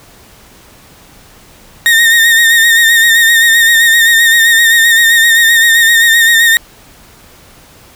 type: tone with vibrato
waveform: 35% pulse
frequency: 1841 Hz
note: A#6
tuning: 22 cents flat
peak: -3 dBFS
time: 1.86-6.57 s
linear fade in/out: 0 ms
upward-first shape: sine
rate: 7.7 Hz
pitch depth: 42 cents each way
effects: pink hiss -40 dBFS RMS until 7.95 s